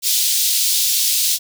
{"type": "high-pass noise", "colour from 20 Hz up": "pink", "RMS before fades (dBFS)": -17, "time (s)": [0.02, 1.39], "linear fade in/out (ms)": 50, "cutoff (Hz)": 3600, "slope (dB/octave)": 24, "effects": []}